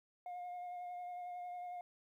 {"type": "tone with vibrato", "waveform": "sine", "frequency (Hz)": 714, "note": "F5", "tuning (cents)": 38, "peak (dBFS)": -40, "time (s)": [0.26, 1.81], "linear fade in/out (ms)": 2, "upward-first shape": "sine", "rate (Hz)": 11, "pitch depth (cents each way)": 18, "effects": ["tanh soft clip ceiling -42 dBFS", "13-bit"]}